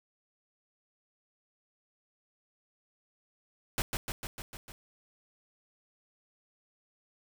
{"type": "noise with echo", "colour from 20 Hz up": "pink", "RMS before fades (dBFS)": -30, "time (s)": [3.78, 3.82], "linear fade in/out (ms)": 0, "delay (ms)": 150, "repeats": 6, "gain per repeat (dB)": -3, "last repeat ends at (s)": 4.72, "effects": []}